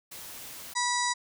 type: noise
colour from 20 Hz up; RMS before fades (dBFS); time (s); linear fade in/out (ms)
white; -43; 0.11-0.74; 10
type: harmonic tone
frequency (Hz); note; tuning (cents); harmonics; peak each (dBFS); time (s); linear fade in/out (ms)
977; B5; -19; 1 / 2 / 4 / 5 / 6 / 7 / 8 / 9; -29 / -32 / -35 / -36 / -37 / -37 / -38 / -39; 0.75-1.14; 20
effects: none